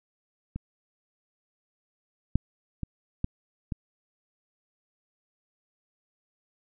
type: clicks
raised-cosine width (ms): 5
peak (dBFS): -21 / -9 / -19 / -14 / -18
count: 5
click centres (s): 0.56 / 2.356 / 2.833 / 3.244 / 3.722
effects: none